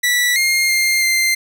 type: tone with pitch steps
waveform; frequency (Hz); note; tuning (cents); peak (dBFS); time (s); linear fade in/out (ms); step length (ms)
sawtooth; 1957 / 2126 / 2110 / 2089; B6 / C7 / C7 / C7; -16 / +27 / +14 / -3; -10; 0.03-1.35; 10; 330
effects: none